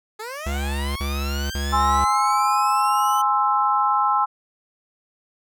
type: linear sweep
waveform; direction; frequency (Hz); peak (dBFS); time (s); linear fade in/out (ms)
15% pulse; up; 415.3 to 3043; -24; 0.19-3.22; 10
type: tone bursts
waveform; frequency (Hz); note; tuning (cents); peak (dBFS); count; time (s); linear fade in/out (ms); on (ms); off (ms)
square; 70.1; C#2; +20; -24; 3; 0.46-2.046; 5; 500; 43
type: chord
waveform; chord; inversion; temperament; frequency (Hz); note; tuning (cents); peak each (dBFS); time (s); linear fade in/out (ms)
sine; Ab augmented; none; equal; 830.6 / 1046.5 / 1318.5; Ab5 / C6 / E6; 0 / 0 / 0; -21; 1.72-4.26; 20
effects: none